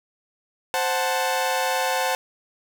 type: chord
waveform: sawtooth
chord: F# diminished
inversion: second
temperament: equal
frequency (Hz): 523.3 / 740 / 880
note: C5 / F#5 / A5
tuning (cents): 0 / 0 / 0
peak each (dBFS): -22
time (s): 0.74-2.15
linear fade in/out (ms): 0
effects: none